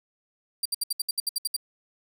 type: tone bursts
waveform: 20% pulse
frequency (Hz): 4717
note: D8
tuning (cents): +7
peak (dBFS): -18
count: 11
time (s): 0.63-1.565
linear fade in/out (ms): 5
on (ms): 25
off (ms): 66
effects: none